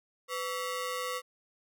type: ring-modulated tone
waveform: sawtooth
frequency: 819 Hz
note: G#5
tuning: 24 cents flat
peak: -26 dBFS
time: 0.28-1.22 s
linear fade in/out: 50 ms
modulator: 316 Hz
effects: none